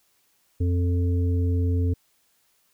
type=harmonic tone; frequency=88.1 Hz; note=F2; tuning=16 cents sharp; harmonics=1 / 3 / 5; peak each=-20 / -30 / -34 dBFS; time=0.6-1.94 s; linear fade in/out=10 ms; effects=white hiss -66 dBFS RMS until 2.73 s